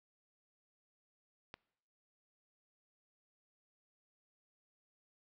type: click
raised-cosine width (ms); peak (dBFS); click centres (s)
0.3; -30; 1.541
effects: noise-tail reverb RT60 0.8 s tail -24 dB re dry